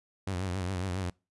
sawtooth tone with vibrato, 92.5 Hz, F#2, in tune, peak -27 dBFS, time 0.27-1.1 s, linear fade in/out 5 ms, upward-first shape triangle, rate 7.3 Hz, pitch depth 120 cents each way, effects noise-tail reverb RT60 0.3 s tail -26 dB re dry + resampled to 24000 Hz

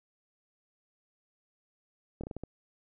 slowing click train, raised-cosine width 2 ms, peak -25 dBFS, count 6, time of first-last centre 2.21-2.436 s, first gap 26 ms, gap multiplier 1.28, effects none

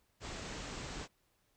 pink low-pass noise, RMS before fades -44 dBFS, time 0.2-1.08 s, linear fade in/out 50 ms, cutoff 8000 Hz, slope 96 dB/octave, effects pink hiss -75 dBFS RMS until 1.56 s

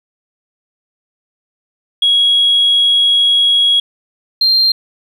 sine tone pair in turn, 3317 / 4179 Hz, G#7 / C8, -3 / -3 cents, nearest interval major third, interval 400 cents, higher second, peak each -7 dBFS, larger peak neither, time 2.02-3.8 / 4.41-4.72 s, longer first, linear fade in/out 5 ms, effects tanh soft clip ceiling -4 dBFS + 8-bit

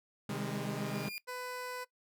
sawtooth chord, Ab major seventh, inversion first, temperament equal with one note detuned, 130.81 / 155.56 / 200.2 / 207.7 Hz, C3 / Eb3 / G3 / Ab3, 0 / 0 / +37 / 0 cents, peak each -37 dBFS, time 0.29-1.09 s, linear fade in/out 5 ms
30% pulse tone with exponential growth, 2414 Hz, D7, 47 cents sharp, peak -35 dBFS, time 0.39-1.18 s, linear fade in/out 0 ms, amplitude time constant 170 ms
15% pulse tone, 500 Hz, B4, 21 cents sharp, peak -33 dBFS, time 1.27-1.85 s, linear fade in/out 20 ms
effects noise-tail reverb RT60 0.1 s tail -19 dB re dry

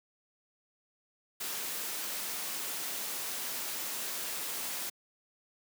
white noise, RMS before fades -37 dBFS, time 1.4-4.9 s, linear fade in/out 10 ms, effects high-pass 200 Hz 12 dB/octave

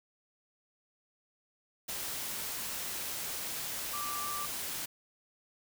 sine tone in noise, 1174.7 Hz, D6, in tune, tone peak -37 dBFS, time 3.93-4.46 s, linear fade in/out 10 ms, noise white, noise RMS -38 dBFS, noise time 1.88-4.86 s, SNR -2 dB, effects none

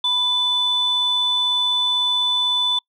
sine tone pair together, 987.8 / 3498 Hz, B5 / A7, 0 / -11 cents, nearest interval octave + minor seventh, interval 2189 cents, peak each -26 / -16 dBFS, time 0.04-2.79 s, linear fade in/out 5 ms, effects noise-tail reverb RT60 0.1 s tail -26 dB re dry + tanh soft clip ceiling -11 dBFS

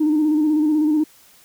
sine tone with vibrato, 305.2 Hz, D#4, 33 cents flat, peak -13 dBFS, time 0-1.04 s, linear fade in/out 10 ms, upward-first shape square, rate 16 Hz, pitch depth 37 cents each way, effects tanh soft clip ceiling -11 dBFS + white hiss -51 dBFS RMS until 1.44 s

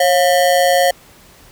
square ring-modulated tone, 627 Hz, D#5, 13 cents sharp, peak -8 dBFS, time 0-0.91 s, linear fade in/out 5 ms, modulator 82.2 Hz, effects pink hiss -45 dBFS RMS until 1.51 s

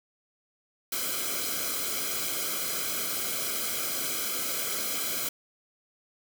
white noise with comb filter, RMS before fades -31 dBFS, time 0.92-5.29 s, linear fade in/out 5 ms, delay 1.1 ms, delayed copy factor -0.95, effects none

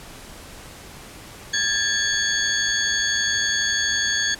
sine tone cluster, 1636 / 1748 / 3373 / 4475 / 6540 Hz, G#6 / A6 / G#7 / C#8 / G#8, -26 / -12 / +26 / +16 / -28 cents, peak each -26 dBFS, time 1.53-4.35 s, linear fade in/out 10 ms, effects pink hiss -41 dBFS RMS until 4.39 s + low-pass 12000 Hz 12 dB/octave

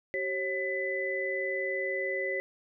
sine tone cluster, 383.3 / 543 / 2002 Hz, G4 / C#5 / B6, -39 / -36 / +23 cents, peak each -35 / -34 / -32 dBFS, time 0.14-2.4 s, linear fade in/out 0 ms, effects none

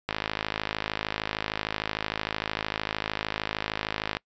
click train, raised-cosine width 0.3 ms, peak -11 dBFS, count 218, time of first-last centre 0.09-4.169 s, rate 53.2 Hz, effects noise-tail reverb RT60 0.1 s tail -25 dB re dry + resampled to 16000 Hz

